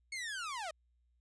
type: linear sweep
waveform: sawtooth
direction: down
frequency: 2217 to 599 Hz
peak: -35 dBFS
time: 0.12-0.71 s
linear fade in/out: 5 ms
effects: added 60 Hz sine -70 dBFS peak until 1.2 s + resampled to 22050 Hz